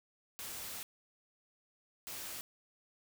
white noise bursts at uneven times, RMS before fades -44 dBFS, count 2, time 0.39-0.83 / 2.07-2.41 s, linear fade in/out 0 ms, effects none

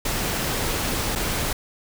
pink noise with dropouts, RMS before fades -25 dBFS, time 0.05-1.53 s, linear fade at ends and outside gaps 5 ms, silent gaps 1.153-1.157 s, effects none

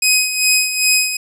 15% pulse tone with tremolo, 2518 Hz, D#7, 20 cents sharp, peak -3 dBFS, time 0.02-1.17 s, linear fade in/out 5 ms, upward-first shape sine, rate 2.5 Hz, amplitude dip 65%, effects none

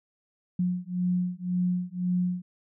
sine beating tone pair, 178.8 / 180.7 Hz, F3 / F#3, +41 / -41 cents, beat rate 1.9 Hz, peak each -28 dBFS, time 0.59-2.42 s, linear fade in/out 5 ms, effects none

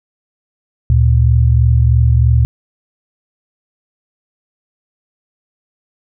sine tone pair together, 73.42 / 116.54 Hz, D2 / A#2, 0 / 0 cents, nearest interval minor sixth, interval 800 cents, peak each -10 dBFS, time 0.9-2.45 s, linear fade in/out 0 ms, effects none

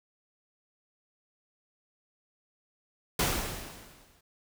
pink noise with exponential decay, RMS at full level -25 dBFS, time 3.19-4.21 s, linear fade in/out 5 ms, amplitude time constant 220 ms, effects none

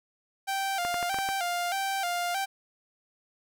sawtooth tone with vibrato, 740 Hz, F#5, in tune, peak -24 dBFS, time 0.47-2.46 s, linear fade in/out 20 ms, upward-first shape square, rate 1.6 Hz, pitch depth 92 cents each way
clicks, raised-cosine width 0.5 ms, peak -19 dBFS, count 6, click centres 0.85 / 0.943 / 1.028 / 1.144 / 1.187 / 1.289 s
effects none

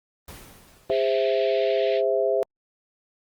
pink noise with exponential decay, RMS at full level -40 dBFS, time 0.28-1.57 s, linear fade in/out 1 ms, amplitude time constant 280 ms
pink band-pass noise, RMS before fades -38 dBFS, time 0.89-2.02 s, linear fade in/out 50 ms, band 1900 to 4100 Hz, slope 48 dB/octave
sine chord, Ab augmented, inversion none, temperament equal with one note detuned, 407.2 / 523.3 / 659.3 Hz, Ab4 / C5 / E5, -34 / 0 / 0 cents, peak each -24 dBFS, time 0.9-2.43 s, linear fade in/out 0 ms
effects Opus 24 kbps

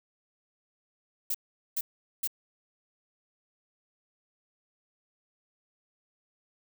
violet noise bursts, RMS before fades -30 dBFS, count 3, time 1.3-2.275 s, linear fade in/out 5 ms, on 45 ms, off 420 ms, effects none

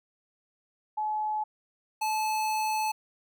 sine / square tone pair in turn, 855 / 865.9 Hz, A5 / A5, -50 / -28 cents, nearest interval unison, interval 22 cents, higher second, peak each -27 dBFS, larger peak neither, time 0.97-1.44 / 2.01-2.92 s, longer second, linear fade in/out 10 ms, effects none

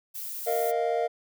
violet noise, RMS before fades -36 dBFS, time 0.14-0.72 s, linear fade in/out 20 ms
triangle chord, Bb suspended fourth, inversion none, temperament equal, 466.2 / 622.3 / 698.5 Hz, Bb4 / Eb5 / F5, 0 / 0 / 0 cents, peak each -26 / -28 / -26 dBFS, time 0.46-1.08 s, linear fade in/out 20 ms
effects none

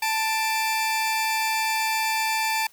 sawtooth tone pair together, 882.5 / 2356 Hz, A5 / D7, +5 / +5 cents, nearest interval octave + perfect fourth, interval 1700 cents, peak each -20 / -24 dBFS, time 0.02-2.67 s, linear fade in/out 5 ms, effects white hiss -56 dBFS RMS until 2.72 s

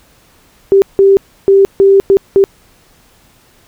sine tone bursts at uneven times, 392 Hz, G4, in tune, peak -3 dBFS, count 6, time 0.72-0.82 / 0.99-1.17 / 1.48-1.65 / 1.8-2 / 2.1-2.17 / 2.36-2.44 s, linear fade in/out 0 ms, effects pink hiss -48 dBFS RMS until 3.67 s

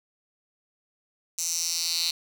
10% pulse tone with high-pass filter sweep, 167.6 Hz, E3, 29 cents sharp, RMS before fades -28 dBFS, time 1.38-2.11 s, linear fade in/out 5 ms, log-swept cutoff 6500 to 4100 Hz, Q 4, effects none

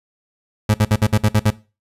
30% pulse tone bursts, 106.4 Hz, G#2, 42 cents sharp, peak -9 dBFS, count 8, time 0.69-1.504 s, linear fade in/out 5 ms, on 51 ms, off 58 ms, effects noise-tail reverb RT60 0.3 s tail -19 dB re dry + resampled to 32000 Hz

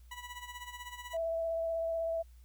20% pulse tone with tremolo, 980 Hz, B5, 14 cents flat, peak -36 dBFS, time 0.11-1.17 s, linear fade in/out 5 ms, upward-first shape sine, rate 16 Hz, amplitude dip 70%
sine tone with vibrato, 659.3 Hz, E5, in tune, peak -31 dBFS, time 1.13-2.23 s, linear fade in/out 20 ms, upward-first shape sine, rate 16 Hz, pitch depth 13 cents each way
effects added 60 Hz sine -53 dBFS peak until 2.44 s + white hiss -71 dBFS RMS until 2.44 s

